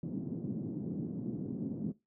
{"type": "band-pass noise", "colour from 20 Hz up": "white", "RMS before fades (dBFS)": -38, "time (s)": [0.03, 1.92], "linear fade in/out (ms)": 2, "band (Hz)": [140, 280], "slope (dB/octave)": 24, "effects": ["noise-tail reverb RT60 0.2 s tail -17 dB re dry"]}